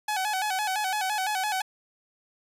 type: tone with vibrato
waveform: sawtooth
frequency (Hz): 800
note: G5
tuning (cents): +35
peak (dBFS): -22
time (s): 0.08-1.62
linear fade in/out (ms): 5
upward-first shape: square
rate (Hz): 5.9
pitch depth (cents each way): 100
effects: resampled to 32000 Hz